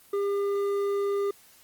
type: tone with hard clipping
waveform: triangle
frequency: 401.4 Hz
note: G4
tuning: 41 cents sharp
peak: -26 dBFS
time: 0.13-1.31 s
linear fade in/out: 5 ms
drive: 10 dB
effects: white hiss -56 dBFS RMS until 1.63 s + Opus 24 kbps